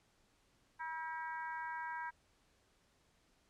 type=harmonic tone with a mistuned harmonic; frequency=320.4 Hz; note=E4; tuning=49 cents flat; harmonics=3 / 4 / 5 / 6 / 7; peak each=-42 / -54 / -45 / -53 / -57 dBFS; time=0.79-2.11 s; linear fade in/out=20 ms; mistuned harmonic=4; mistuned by=+32 cents; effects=pink hiss -73 dBFS RMS until 3.49 s + low-pass 9000 Hz 12 dB/octave